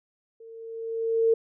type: tone with level ramp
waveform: sine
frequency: 453.7 Hz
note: A#4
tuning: 47 cents flat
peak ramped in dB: -44 to -16 dBFS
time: 0.4-1.34 s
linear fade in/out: 5 ms
effects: none